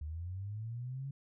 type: linear sweep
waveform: sine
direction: up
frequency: 72.8 to 140 Hz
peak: -38 dBFS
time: 0.01-1.11 s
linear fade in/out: 5 ms
effects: none